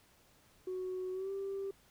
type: tone with pitch glide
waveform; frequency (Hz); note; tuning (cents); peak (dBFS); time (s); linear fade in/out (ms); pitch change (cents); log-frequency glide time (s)
sine; 370 to 392; F#4 to G4; 0 to 0; -35; 0.67-1.71; 5; +100; 1.12-1.31
effects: tanh soft clip ceiling -33 dBFS + pink hiss -66 dBFS RMS until 1.9 s